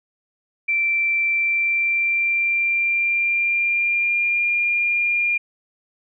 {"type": "tone with pitch glide", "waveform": "sine", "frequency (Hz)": [2344, 2407], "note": ["D7", "D7"], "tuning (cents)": [-4, 42], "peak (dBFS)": -17, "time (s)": [0.68, 5.38], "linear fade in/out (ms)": 10, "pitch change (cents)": 46, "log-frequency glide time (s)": [1.29, 4.51], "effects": []}